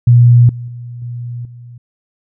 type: tone with level steps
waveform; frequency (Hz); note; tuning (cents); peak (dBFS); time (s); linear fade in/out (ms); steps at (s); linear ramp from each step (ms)
sine; 120.5; B2; -42; -3 / -22 / -25 / -21 / -31; 0.07-1.78; 5; 0.49 / 0.68 / 1.02 / 1.45; 2
effects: none